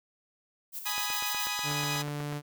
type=noise with tremolo; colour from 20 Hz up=violet; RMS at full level=-36 dBFS; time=0.72-1.52 s; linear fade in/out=50 ms; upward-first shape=square; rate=7.4 Hz; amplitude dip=55%
type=chord; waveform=10% pulse; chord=G# minor; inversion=none; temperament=equal with one note detuned; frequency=830.6 / 987.8 / 1249.6 Hz; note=G#5 / B5 / D#6; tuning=0 / 0 / +7 cents; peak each=-27 dBFS; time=0.85-2.03 s; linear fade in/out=20 ms
type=click train; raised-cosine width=0.5 ms; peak=-25 dBFS; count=12; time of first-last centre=0.98-2.326 s; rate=8.17 Hz
type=tone; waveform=sawtooth; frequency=146.5 Hz; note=D3; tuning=4 cents flat; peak=-29 dBFS; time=1.63-2.42 s; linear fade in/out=50 ms
effects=none